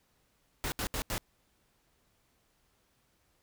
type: noise bursts at uneven times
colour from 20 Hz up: pink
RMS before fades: -34 dBFS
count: 4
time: 0.64-0.72 / 0.79-0.87 / 0.94-1.02 / 1.1-1.18 s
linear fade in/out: 0 ms
effects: pink hiss -72 dBFS RMS until 3.42 s